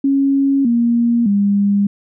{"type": "tone with pitch steps", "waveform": "sine", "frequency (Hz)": [275.2, 235.5, 201.5], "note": ["C#4", "A#3", "G3"], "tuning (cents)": [-12, 18, 48], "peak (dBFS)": -11, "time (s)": [0.04, 1.87], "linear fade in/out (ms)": 5, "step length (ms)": 610, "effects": []}